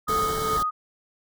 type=tone with tremolo; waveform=sine; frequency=1244.5 Hz; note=D#6; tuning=in tune; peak=-21 dBFS; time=0.07-0.71 s; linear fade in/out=20 ms; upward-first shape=sine; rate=2.4 Hz; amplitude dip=60%
type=band-stop noise; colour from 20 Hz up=pink; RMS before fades=-32 dBFS; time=0.08-0.63 s; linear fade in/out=5 ms; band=1900 to 3100 Hz; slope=96 dB/octave
type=tone; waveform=square; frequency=440 Hz; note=A4; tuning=in tune; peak=-30 dBFS; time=0.09-0.57 s; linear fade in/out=5 ms
effects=none